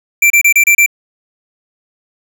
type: tone bursts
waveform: square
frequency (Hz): 2349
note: D7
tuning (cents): 0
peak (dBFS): -6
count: 6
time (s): 0.22-0.862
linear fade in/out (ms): 5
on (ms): 82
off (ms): 30
effects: none